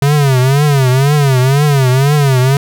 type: tone with vibrato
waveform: square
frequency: 137.3 Hz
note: C#3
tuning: 16 cents flat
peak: -8 dBFS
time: 0.02-2.57 s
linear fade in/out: 2 ms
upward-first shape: triangle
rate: 2 Hz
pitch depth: 170 cents each way
effects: none